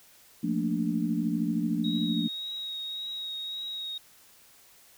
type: chord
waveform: sine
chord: Bb major seventh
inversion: second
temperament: equal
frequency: 174.61 / 220 / 233.1 / 293.7 Hz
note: F3 / A3 / Bb3 / D4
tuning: 0 / 0 / 0 / 0 cents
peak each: -31 dBFS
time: 0.43-2.28 s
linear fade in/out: 10 ms
type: tone with vibrato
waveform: sine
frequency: 3784 Hz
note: A#7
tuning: 25 cents sharp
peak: -33 dBFS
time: 1.84-3.98 s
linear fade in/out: 5 ms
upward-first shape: triangle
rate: 1.8 Hz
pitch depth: 19 cents each way
effects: white hiss -57 dBFS RMS until 4.97 s